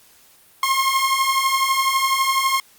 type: beating tone pair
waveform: sawtooth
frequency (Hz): 1063 / 1075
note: C6 / C6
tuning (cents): +27 / +47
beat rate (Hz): 12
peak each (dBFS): -18 / -15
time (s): 0.63-2.6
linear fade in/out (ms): 2
effects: white hiss -52 dBFS RMS until 2.78 s + Opus 48 kbps